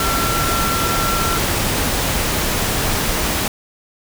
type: tone in noise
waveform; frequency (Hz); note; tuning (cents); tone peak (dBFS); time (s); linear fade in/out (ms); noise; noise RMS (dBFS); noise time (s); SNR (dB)
sine; 1355; E6; +47; -21; 0-1.38; 2; pink; -19; 0-3.48; -5
effects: none